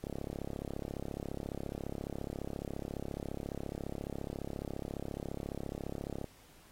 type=click train; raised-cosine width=2 ms; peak=-25 dBFS; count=215; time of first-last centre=0.04-6.243 s; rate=34.5 Hz; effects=pink hiss -61 dBFS RMS until 6.71 s + AAC 48 kbps